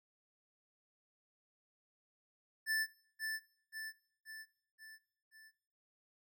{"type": "tone with echo", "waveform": "square", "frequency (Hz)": 1760, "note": "A6", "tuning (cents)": 0, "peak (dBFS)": -33, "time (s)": [2.66, 2.87], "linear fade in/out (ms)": 50, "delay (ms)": 530, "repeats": 5, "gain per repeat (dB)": -5, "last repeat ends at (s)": 5.52, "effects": ["noise-tail reverb RT60 0.7 s tail -22 dB re dry"]}